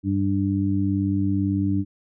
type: harmonic tone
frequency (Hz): 98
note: G2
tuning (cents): 0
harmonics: 1 / 2 / 3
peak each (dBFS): -24 / -25 / -23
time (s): 0.03-1.85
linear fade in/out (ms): 50
effects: none